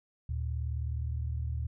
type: tone pair together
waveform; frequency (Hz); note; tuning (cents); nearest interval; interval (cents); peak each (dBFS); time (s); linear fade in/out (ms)
sine; 74.99 / 114.5; D2 / A#2; +37 / -31; perfect fifth; 732; -32 / -36; 0.29-1.67; 5
effects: none